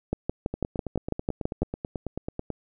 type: two click trains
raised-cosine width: 2 ms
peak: -12 / -17 dBFS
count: 10 / 19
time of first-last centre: 0.13-1.62 / 0.54-2.503 s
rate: 6.04 / 9.17 Hz
effects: none